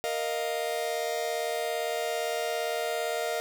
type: chord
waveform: 45% pulse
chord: Bb suspended fourth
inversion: none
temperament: just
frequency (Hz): 466.2 / 621.6 / 699.2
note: Bb4 / Eb5 / F5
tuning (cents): 0 / -2 / +2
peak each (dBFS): -33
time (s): 0.04-3.4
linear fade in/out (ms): 0
effects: none